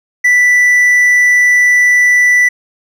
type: tone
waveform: triangle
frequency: 1974 Hz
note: B6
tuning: 1 cent flat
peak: -4 dBFS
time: 0.24-2.49 s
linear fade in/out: 10 ms
effects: none